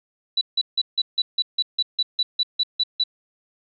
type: tone bursts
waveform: sine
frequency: 3951 Hz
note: B7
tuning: in tune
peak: -17 dBFS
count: 14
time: 0.37-3.038 s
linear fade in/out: 5 ms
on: 42 ms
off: 160 ms
effects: none